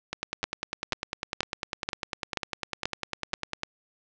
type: two click trains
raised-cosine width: 0.2 ms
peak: -9 / -12 dBFS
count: 7 / 36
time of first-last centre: 0.44-3.339 / 0.13-3.634 s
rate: 2.07 / 9.99 Hz
effects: low-pass 6000 Hz 12 dB/octave

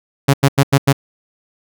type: tone bursts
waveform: sawtooth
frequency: 138.59 Hz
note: C#3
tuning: in tune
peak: -4 dBFS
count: 5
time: 0.28-0.929 s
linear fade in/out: 10 ms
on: 57 ms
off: 91 ms
effects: none

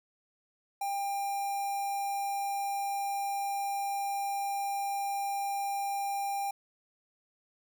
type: tone with notch filter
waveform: square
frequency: 797 Hz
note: G5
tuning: 28 cents sharp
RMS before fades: -33 dBFS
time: 0.81-6.51 s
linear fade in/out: 5 ms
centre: 3300 Hz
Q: 0.79
effects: none

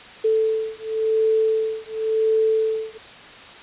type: beating tone pair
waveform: sine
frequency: 440 / 440.93 Hz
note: A4 / A4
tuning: 0 / +4 cents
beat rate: 0.93 Hz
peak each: -21 dBFS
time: 0.24-2.98 s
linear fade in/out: 10 ms
effects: white hiss -41 dBFS RMS until 3.62 s + resampled to 8000 Hz

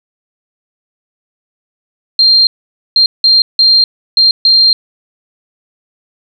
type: tone bursts at uneven times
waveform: sine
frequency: 4186 Hz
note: C8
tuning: in tune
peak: -4 dBFS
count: 6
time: 2.19-2.47 / 2.96-3.06 / 3.24-3.42 / 3.59-3.84 / 4.17-4.31 / 4.45-4.73 s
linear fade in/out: 2 ms
effects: none

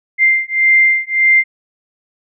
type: beating tone pair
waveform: sine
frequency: 2093 / 2094.7 Hz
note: C7 / C7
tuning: 0 / +1 cents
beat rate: 1.7 Hz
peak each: -12 dBFS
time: 0.18-1.44 s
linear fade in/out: 50 ms
effects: none

